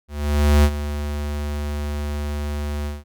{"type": "tone with ADSR envelope", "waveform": "square", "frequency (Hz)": 73.42, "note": "D2", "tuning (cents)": 0, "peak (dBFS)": -11, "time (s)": [0.08, 3.04], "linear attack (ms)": 560, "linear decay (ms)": 58, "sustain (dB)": -13, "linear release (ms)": 180, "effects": []}